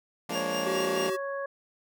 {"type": "chord", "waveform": "15% pulse", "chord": "Bb dominant seventh", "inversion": "second", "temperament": "just", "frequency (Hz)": [174.81, 209.8, 233.1, 291.4], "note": ["F3", "Ab3", "Bb3", "D4"], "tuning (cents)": [2, 18, 0, -13], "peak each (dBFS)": -31, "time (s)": [0.29, 1.1], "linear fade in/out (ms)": 5}
{"type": "tone with tremolo", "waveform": "25% pulse", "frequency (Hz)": 2807, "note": "F7", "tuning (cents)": 8, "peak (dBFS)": -29, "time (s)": [0.3, 1.11], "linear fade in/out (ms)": 50, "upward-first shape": "sine", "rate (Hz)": 4.5, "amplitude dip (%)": 80}
{"type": "harmonic tone", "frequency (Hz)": 554.4, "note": "C#5", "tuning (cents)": 0, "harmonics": [1, 2, 3], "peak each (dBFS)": [-32, -38, -39], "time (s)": [0.35, 1.46], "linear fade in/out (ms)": 5}
{"type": "tone", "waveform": "square", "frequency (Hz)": 380.6, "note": "F#4", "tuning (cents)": 49, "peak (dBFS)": -30, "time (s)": [0.65, 1.17], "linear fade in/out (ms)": 20}
{"effects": []}